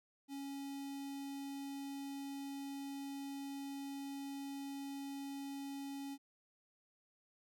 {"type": "tone with notch filter", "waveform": "square", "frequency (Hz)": 277.2, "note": "C#4", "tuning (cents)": 0, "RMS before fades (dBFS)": -45, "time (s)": [0.28, 6.18], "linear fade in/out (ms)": 50, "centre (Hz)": 1500, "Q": 1.2, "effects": []}